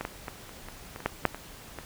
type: clicks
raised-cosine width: 0.5 ms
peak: -17 / -16 / -19 / -29 / -25 / -24 / -26 / -10 / -6 / -22 / -22 dBFS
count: 11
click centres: 0.01 / 0.051 / 0.282 / 0.493 / 0.686 / 0.961 / 1.004 / 1.06 / 1.253 / 1.346 / 1.787 s
effects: pink hiss -47 dBFS RMS until 1.85 s